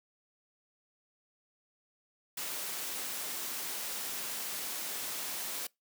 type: noise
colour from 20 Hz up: white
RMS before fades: -38 dBFS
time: 2.37-5.67 s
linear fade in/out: 5 ms
effects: noise-tail reverb RT60 0.2 s tail -25 dB re dry + high-pass 200 Hz 12 dB/octave